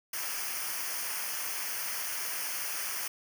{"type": "noise with comb filter", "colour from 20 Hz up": "white", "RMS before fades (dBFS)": -35, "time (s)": [0.13, 3.08], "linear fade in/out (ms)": 5, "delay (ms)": 0.26, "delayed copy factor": -0.8, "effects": []}